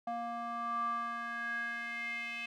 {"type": "tone with band-pass filter sweep", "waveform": "square", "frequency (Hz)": 234.7, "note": "A#3", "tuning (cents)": 12, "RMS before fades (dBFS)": -38, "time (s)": [0.07, 2.46], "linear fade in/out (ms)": 5, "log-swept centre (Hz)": [820, 2500], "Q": 6.8, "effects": []}